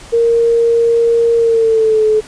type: tone with pitch glide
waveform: sine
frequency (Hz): 464.9 to 431.3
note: A#4 to A4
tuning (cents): -5 to -35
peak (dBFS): -8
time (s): 0.12-2.21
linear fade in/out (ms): 20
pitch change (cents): -130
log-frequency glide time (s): 1.36-2.05
effects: pink hiss -36 dBFS RMS until 2.27 s + resampled to 22050 Hz